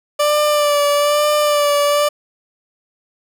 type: tone with vibrato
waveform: 30% pulse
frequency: 587.3 Hz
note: D5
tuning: in tune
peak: -10 dBFS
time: 0.19-2.09 s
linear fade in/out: 10 ms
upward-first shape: sine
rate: 1.1 Hz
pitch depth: 28 cents each way
effects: none